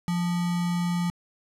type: tone with sample-and-hold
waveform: sine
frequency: 174.61 Hz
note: F3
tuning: in tune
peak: -23 dBFS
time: 0.08-1.1 s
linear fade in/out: 0 ms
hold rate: 1050 Hz
effects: low-pass 11000 Hz 12 dB/octave